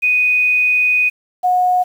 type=tone pair in turn; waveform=sine; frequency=2489 / 727.3 Hz; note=D#7 / F#5; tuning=0 / -30 cents; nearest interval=octave + major sixth; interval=2130 cents; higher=first; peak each=-11 dBFS; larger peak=neither; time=0.02-1.1 / 1.43-1.84 s; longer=first; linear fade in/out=20 ms; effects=7-bit